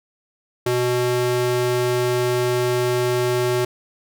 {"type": "tone with high-pass filter", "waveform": "square", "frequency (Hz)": 123.47, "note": "B2", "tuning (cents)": 0, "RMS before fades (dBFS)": -20, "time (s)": [0.66, 3.65], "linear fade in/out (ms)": 5, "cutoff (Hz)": 250, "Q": 6.1, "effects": []}